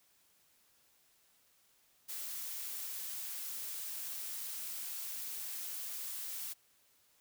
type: noise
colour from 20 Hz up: blue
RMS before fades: -42 dBFS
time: 2.08-6.54 s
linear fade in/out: 20 ms
effects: white hiss -70 dBFS RMS until 7.2 s